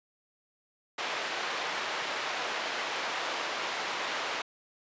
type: band-pass noise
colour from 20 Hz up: pink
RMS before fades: -34 dBFS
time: 0.98-4.42 s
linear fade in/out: 5 ms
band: 670 to 3800 Hz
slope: 12 dB/octave
effects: resampled to 16000 Hz